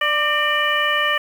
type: harmonic tone with a mistuned harmonic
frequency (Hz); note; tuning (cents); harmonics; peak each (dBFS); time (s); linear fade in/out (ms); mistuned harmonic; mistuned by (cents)
592; D5; +14; 1 / 2 / 3 / 4 / 5; -26 / -22 / -20 / -26 / -23; 0.01-1.18; 5; 3; +40
effects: 7-bit